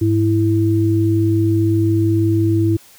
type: tone pair together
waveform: sine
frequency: 103.83 / 329.6 Hz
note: G#2 / E4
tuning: 0 / 0 cents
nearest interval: octave + minor sixth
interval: 2000 cents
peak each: -15 / -15 dBFS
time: 0.01-2.77 s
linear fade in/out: 10 ms
effects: white hiss -46 dBFS RMS until 2.98 s